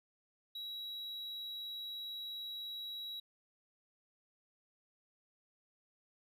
triangle tone, 3879 Hz, B7, 32 cents flat, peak -40 dBFS, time 0.55-3.2 s, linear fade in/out 5 ms, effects none

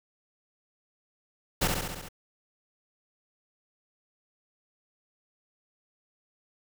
pink noise with echo, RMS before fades -25 dBFS, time 1.61-1.68 s, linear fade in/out 10 ms, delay 68 ms, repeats 6, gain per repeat -3 dB, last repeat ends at 2.088 s, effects none

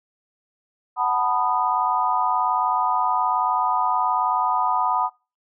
sine chord, B dominant seventh, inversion second, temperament just, 740.8 / 889 / 987.8 / 1234.7 Hz, F#5 / A5 / B5 / D#6, +2 / +18 / 0 / -14 cents, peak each -25 / -26 / -22 / -25 dBFS, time 0.96-5.1 s, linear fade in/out 50 ms, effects noise-tail reverb RT60 0.3 s tail -23 dB re dry

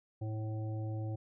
harmonic tone, 109 Hz, A2, 16 cents flat, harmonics 1 / 3 / 5 / 7, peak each -35 / -45 / -49 / -52 dBFS, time 0.21-1.16 s, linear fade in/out 10 ms, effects none

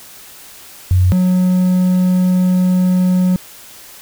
sine / triangle tone pair in turn, 91.4 / 182.8 Hz, F#2 / F#3, -21 / -21 cents, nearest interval octave, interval 1200 cents, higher second, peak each -8 dBFS, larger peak neither, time 0.91-1.12 / 1.12-3.36 s, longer second, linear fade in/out 0 ms, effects white hiss -38 dBFS RMS until 4.01 s

